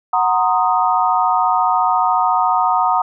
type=chord; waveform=sine; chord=C half-diminished seventh; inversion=second; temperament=equal; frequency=740 / 932.3 / 1046.5 / 1244.5 Hz; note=Gb5 / Bb5 / C6 / Eb6; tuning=0 / 0 / 0 / 0 cents; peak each=-17 / -17 / -23 / -18 dBFS; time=0.13-3.02 s; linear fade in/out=5 ms; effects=none